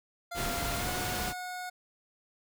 25% pulse tone with pitch glide, 694 to 727.2 Hz, F5 to F#5, -11 to -30 cents, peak -33 dBFS, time 0.31-1.7 s, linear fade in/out 10 ms, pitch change +81 cents, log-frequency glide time 0.77-0.88 s
pink noise, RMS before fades -34 dBFS, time 0.34-1.34 s, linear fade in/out 50 ms
effects none

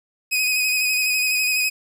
sawtooth tone with vibrato, 2510 Hz, D#7, 15 cents sharp, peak -15 dBFS, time 0.31-1.7 s, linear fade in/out 20 ms, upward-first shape square, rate 12 Hz, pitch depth 22 cents each way, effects 9-bit

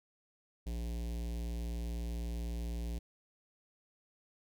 square tone with notch filter, 58 Hz, A#1, 8 cents flat, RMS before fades -38 dBFS, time 0.66-2.99 s, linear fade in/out 10 ms, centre 1300 Hz, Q 0.52, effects none

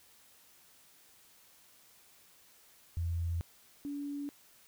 sine tone pair in turn, 84.7 / 285.9 Hz, E2 / D4, +48 / -46 cents, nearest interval octave + major sixth, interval 2106 cents, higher second, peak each -31 / -36 dBFS, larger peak first, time 2.97-3.41 / 3.85-4.29 s, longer neither, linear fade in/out 0 ms, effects white hiss -62 dBFS RMS until 4.67 s

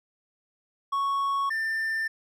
triangle tone pair in turn, 1108.7 / 1788.1 Hz, C#6 / A6, 0 / +27 cents, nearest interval minor sixth, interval 827 cents, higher second, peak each -22 / -24 dBFS, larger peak first, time 0.92-1.5 / 1.5-2.08 s, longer neither, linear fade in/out 10 ms, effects none

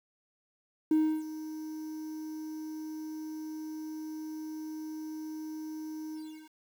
triangle tone with ADSR envelope, 312.2 Hz, D#4, 6 cents sharp, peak -18 dBFS, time 0.91-6.52 s, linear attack 4 ms, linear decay 310 ms, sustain -17 dB, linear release 380 ms, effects tanh soft clip ceiling -18 dBFS + 9-bit

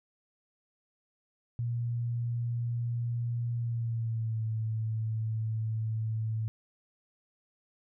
sine tone with pitch glide, 118.6 to 110.66 Hz, A#2 to A2, +30 to +10 cents, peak -29 dBFS, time 1.59-6.48 s, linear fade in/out 0 ms, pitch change -120 cents, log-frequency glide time 3.54-4.44 s, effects none

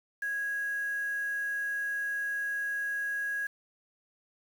sine tone with quantisation, 1655 Hz, G#6, 6 cents flat, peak -30 dBFS, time 0.22-3.47 s, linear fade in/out 5 ms, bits 8, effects none

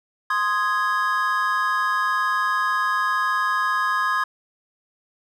triangle chord, Ab major, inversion first, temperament equal, 1046.5 / 1244.5 / 1661.2 Hz, C6 / Eb6 / Ab6, 0 / 0 / 0 cents, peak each -22 dBFS, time 0.3-4.24 s, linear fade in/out 5 ms, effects none

